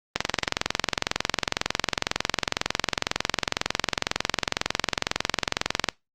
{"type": "click train", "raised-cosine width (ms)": 0.2, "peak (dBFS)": -3, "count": 127, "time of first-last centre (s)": [0.16, 5.887], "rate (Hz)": 22, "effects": ["noise-tail reverb RT60 0.2 s tail -24 dB re dry", "Opus 24 kbps"]}